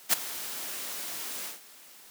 white noise with ADSR envelope, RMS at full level -20 dBFS, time 0.09-1.61 s, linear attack 41 ms, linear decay 11 ms, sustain -17 dB, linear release 160 ms, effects white hiss -52 dBFS RMS until 2.1 s + high-pass 200 Hz 12 dB/octave

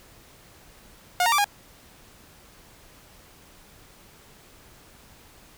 sawtooth tone with pitch steps, 718 / 926 / 1170 / 817 Hz, F5 / A#5 / D6 / G#5, +48 / -12 / -7 / -29 cents, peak -15 dBFS, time 1.2-1.444 s, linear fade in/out 2 ms, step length 61 ms, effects pink hiss -52 dBFS RMS until 5.57 s

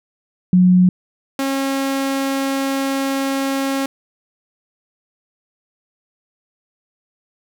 sine / sawtooth tone pair in turn, 181.8 / 271.9 Hz, F#3 / C#4, -30 / -33 cents, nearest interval perfect fifth, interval 697 cents, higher second, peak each -8 / -14 dBFS, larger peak first, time 0.53-0.89 / 1.39-3.86 s, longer second, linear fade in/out 2 ms, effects none

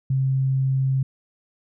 sine tone, 133.3 Hz, C3, 33 cents sharp, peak -18 dBFS, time 0.1-1.03 s, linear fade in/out 5 ms, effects none

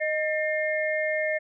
sine tone cluster, 620 / 1801 / 2130 Hz, D#5 / A6 / C7, -6 / +40 / +30 cents, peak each -26 / -30 / -30 dBFS, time 0-1.39 s, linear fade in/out 20 ms, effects none

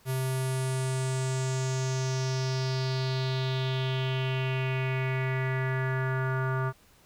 square tone with low-pass filter sweep, 130.81 Hz, C3, in tune, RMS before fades -29 dBFS, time 0.05-6.73 s, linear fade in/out 50 ms, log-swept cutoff 12000 to 1300 Hz, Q 4.1, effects pink hiss -60 dBFS RMS until 7.05 s

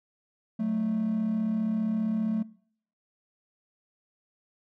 triangle tone pair together, 185.3 / 220.4 Hz, F#3 / A3, +3 / +3 cents, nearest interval minor third, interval 300 cents, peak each -30 / -24 dBFS, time 0.59-2.43 s, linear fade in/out 10 ms, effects noise-tail reverb RT60 0.6 s tail -23 dB re dry + tanh soft clip ceiling -18 dBFS

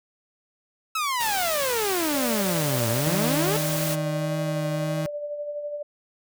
sawtooth exponential two-way sweep, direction down then up, 1318.5 to 108.7 to 450.7 Hz, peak -20 dBFS, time 0.95-3.57 s, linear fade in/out 5 ms, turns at 2.89 s
white noise, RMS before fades -30 dBFS, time 1.19-3.96 s, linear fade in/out 20 ms
sine tone with tremolo, 587.3 Hz, D5, in tune, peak -27 dBFS, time 2.14-5.83 s, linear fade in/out 10 ms, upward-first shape sine, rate 12 Hz, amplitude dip 45%
35% pulse tone with vibrato, 156.2 Hz, D#3, 7 cents sharp, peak -24 dBFS, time 3.07-5.06 s, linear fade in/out 0 ms, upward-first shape triangle, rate 1.7 Hz, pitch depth 17 cents each way
effects none

